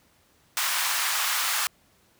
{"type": "high-pass noise", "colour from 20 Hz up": "pink", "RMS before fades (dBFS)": -26, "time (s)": [0.57, 1.67], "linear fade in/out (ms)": 0, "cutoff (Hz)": 980, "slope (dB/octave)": 24, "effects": ["pink hiss -62 dBFS RMS until 2.19 s", "high-pass 60 Hz 12 dB/octave"]}